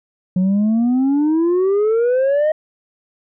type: exponential sweep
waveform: sine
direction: up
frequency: 180.1 to 629 Hz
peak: -10 dBFS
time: 0.36-2.52 s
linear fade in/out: 5 ms
effects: tanh soft clip ceiling -12 dBFS